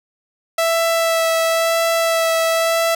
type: tone with vibrato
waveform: sawtooth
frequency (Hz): 659.3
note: E5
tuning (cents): 0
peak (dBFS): -11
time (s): 0.58-2.95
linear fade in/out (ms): 5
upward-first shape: sine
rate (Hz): 0.97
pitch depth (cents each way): 12
effects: none